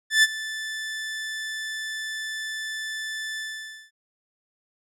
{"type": "tone with ADSR envelope", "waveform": "sawtooth", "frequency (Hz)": 1756, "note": "A6", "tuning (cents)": -4, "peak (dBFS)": -9, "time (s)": [0.1, 3.91], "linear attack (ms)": 130, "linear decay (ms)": 35, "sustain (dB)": -17, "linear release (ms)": 530, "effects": ["low-pass 9000 Hz 12 dB/octave"]}